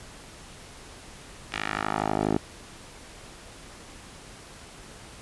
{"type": "tone with band-pass filter sweep", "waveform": "10% pulse", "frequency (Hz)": 52.2, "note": "G#1", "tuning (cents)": 10, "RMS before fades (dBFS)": -28, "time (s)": [1.52, 2.37], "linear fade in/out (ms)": 5, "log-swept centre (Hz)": [2600, 390], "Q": 1.4, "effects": ["pink hiss -46 dBFS RMS until 5.21 s", "resampled to 24000 Hz"]}